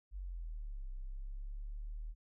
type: exponential two-way sweep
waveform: sine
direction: down then up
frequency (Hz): 49 to 32 to 39.17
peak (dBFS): -40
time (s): 0.11-2.15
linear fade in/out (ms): 50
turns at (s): 0.9
effects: none